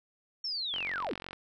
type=linear sweep; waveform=sine; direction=down; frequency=5520 to 174.5 Hz; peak=-32 dBFS; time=0.44-1.14 s; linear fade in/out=5 ms
type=click train; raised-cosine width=0.3 ms; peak=-24 dBFS; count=28; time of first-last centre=0.74-1.331 s; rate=45.7 Hz
effects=none